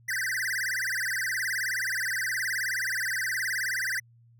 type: tone with vibrato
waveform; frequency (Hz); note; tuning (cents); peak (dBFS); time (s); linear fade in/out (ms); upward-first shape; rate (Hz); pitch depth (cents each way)
square; 1760; A6; 0; -28; 0.08-4; 10; sine; 19; 260
effects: added 117 Hz sine -55 dBFS peak until 4.39 s